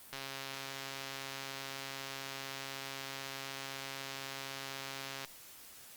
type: click train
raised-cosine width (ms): 0.2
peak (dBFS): -24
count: 697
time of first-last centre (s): 0.13-5.248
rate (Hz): 136
effects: white hiss -54 dBFS RMS until 5.96 s + Opus 32 kbps